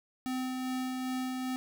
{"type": "tone with tremolo", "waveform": "square", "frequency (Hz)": 256.8, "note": "C4", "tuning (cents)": -32, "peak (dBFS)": -32, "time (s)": [0.26, 1.56], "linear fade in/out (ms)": 0, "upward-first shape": "sine", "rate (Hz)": 2.5, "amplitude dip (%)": 25, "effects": []}